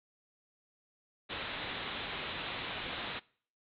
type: low-pass noise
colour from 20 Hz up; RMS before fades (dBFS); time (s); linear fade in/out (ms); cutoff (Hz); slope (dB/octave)
white; -40; 1.29-3.2; 20; 3900; 96
effects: noise-tail reverb RT60 0.5 s tail -23 dB re dry + AAC 64 kbps